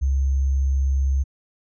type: tone with sample-and-hold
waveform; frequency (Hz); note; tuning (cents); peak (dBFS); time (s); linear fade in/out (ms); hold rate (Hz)
sine; 67.6; C#2; -43; -17; 0.01-1.24; 20; 6300
effects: resampled to 22050 Hz